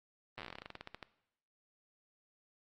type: slowing click train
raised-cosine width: 0.3 ms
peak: -28 dBFS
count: 21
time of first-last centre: 0.38-1.028 s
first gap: 8 ms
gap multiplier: 1.13
effects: noise-tail reverb RT60 0.8 s tail -18 dB re dry + Opus 24 kbps